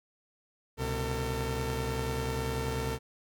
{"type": "tone cluster", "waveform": "sawtooth", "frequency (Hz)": [68.2, 126.2, 451.3], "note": ["C#2", "B2", "A4"], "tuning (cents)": [-28, 38, 44], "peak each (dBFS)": -31, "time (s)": [0.77, 2.99], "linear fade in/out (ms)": 50, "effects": []}